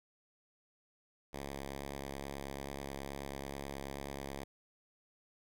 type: tone with vibrato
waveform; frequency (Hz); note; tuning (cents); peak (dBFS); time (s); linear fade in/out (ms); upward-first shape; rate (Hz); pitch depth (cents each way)
5% pulse; 69.3; C#2; 0; -30; 1.33-4.44; 5; square; 2.3; 9
effects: none